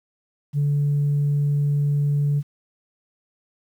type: tone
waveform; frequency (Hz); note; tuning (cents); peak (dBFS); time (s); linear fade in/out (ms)
sine; 144.5; D3; -28; -16; 0.53-2.43; 50
effects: tanh soft clip ceiling -15 dBFS + 9-bit